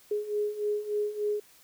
sine beating tone pair, 415.3 / 418.7 Hz, G#4 / G#4, 0 / +14 cents, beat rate 3.4 Hz, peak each -33 / -29 dBFS, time 0.11-1.4 s, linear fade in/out 5 ms, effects white hiss -58 dBFS RMS until 1.63 s

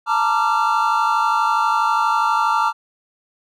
triangle chord, Bb major seventh, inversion third, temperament equal with one note detuned, 880 / 932.3 / 1174.7 / 1373.7 Hz, A5 / Bb5 / D6 / F6, 0 / 0 / 0 / -29 cents, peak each -19 dBFS, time 0.06-2.73 s, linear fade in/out 50 ms, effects none

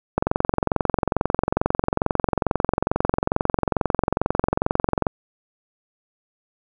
click train, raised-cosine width 1 ms, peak -4 dBFS, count 110, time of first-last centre 0.18-5.068 s, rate 22.3 Hz, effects none

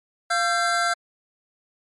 square tone cluster, 696 / 1350 / 1578 Hz, F5 / E6 / G6, -6 / +41 / +11 cents, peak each -25 dBFS, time 0.3-0.94 s, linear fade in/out 10 ms, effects MP3 48 kbps

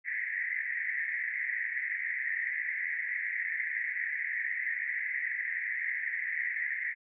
pink band-pass noise, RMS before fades -34 dBFS, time 0.04-6.95 s, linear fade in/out 50 ms, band 1800 to 2100 Hz, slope 96 dB/octave, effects none

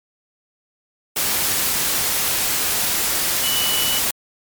sine tone in noise, 2960 Hz, F#7, in tune, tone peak -22 dBFS, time 3.43-3.99 s, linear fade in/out 5 ms, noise white, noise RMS -20 dBFS, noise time 1.16-4.11 s, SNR -5 dB, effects MP3 96 kbps

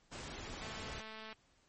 pink noise, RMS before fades -46 dBFS, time 0.11-1.02 s, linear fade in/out 20 ms
click train, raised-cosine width 0.3 ms, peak -33 dBFS, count 156, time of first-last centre 0.62-1.328 s, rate 219 Hz
effects pink hiss -71 dBFS RMS until 1.68 s + MP3 32 kbps

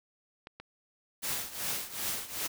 clicks, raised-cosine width 0.3 ms, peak -28 dBFS, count 2, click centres 0.471 / 0.6 s
white noise with tremolo, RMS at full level -32 dBFS, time 1.22-2.48 s, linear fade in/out 20 ms, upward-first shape triangle, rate 2.6 Hz, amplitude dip 85%
effects none

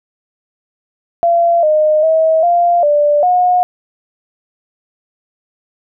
sine tone with pitch steps, 683 / 614 / 641 / 695 / 588 / 722 Hz, F5 / D#5 / E5 / F5 / D5 / F#5, -39 / -23 / -49 / -9 / +2 / -43 cents, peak -8 dBFS, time 1.23-3.63 s, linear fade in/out 0 ms, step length 400 ms, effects none

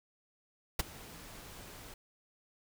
pink noise with ADSR envelope, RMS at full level -28 dBFS, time 0.79-1.94 s, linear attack 6 ms, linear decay 19 ms, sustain -22 dB, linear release 3 ms, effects none

